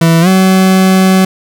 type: tone with pitch glide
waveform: 40% pulse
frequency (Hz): 165.1 to 188.56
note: E3 to F#3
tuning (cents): +3 to +33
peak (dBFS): -4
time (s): 0.01-1.25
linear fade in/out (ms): 5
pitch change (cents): +230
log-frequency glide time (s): 0.21-0.28
effects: none